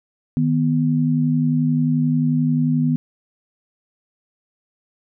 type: tone pair together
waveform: sine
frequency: 155.56 / 246.9 Hz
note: D#3 / B3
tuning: 0 / 0 cents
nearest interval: minor sixth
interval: 800 cents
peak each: -18 dBFS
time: 0.37-2.96 s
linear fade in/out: 0 ms
effects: none